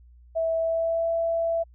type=tone with pitch glide; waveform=sine; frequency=654 to 665.4 Hz; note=E5 to E5; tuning=-14 to +16 cents; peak=-22 dBFS; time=0.35-1.64 s; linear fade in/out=20 ms; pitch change=+30 cents; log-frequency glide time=0.56-1.09 s; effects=added 60 Hz sine -49 dBFS peak until 1.74 s